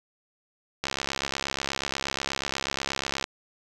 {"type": "click train", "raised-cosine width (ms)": 0.2, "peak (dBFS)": -10, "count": 165, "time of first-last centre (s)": [0.84, 3.241], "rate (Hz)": 68.3, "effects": []}